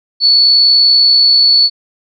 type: tone with amplitude modulation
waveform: sine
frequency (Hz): 4435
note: C#8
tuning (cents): 0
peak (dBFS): -4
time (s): 0.2-1.7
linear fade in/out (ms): 50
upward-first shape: sine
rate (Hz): 60.5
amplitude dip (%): 25
effects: none